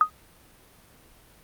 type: tone with exponential decay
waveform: sine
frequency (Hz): 1248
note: D#6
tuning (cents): +5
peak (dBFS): -10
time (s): 0.01-0.1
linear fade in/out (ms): 1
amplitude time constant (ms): 19
effects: pink hiss -55 dBFS RMS until 1.43 s + Opus 48 kbps